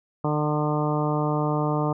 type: harmonic tone with a mistuned harmonic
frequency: 150 Hz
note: D3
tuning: 37 cents sharp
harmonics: 1 / 2 / 3 / 4 / 5 / 6 / 7 / 8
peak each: -25 / -28 / -30 / -31 / -32 / -33 / -33 / -34 dBFS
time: 0.24-1.93 s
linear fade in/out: 5 ms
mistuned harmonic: 8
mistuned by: +16 cents
effects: none